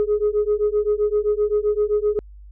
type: beating tone pair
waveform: sine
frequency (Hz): 415.1 / 422.8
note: G#4 / G#4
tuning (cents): -1 / +31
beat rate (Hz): 7.7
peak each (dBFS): -19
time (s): 0-2.19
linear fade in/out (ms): 0
effects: tanh soft clip ceiling -12 dBFS + added 50 Hz sine -39 dBFS peak until 2.51 s